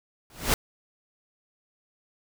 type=noise with exponential growth; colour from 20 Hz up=pink; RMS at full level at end=-18 dBFS; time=0.3-0.54 s; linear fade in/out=1 ms; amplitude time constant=52 ms; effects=none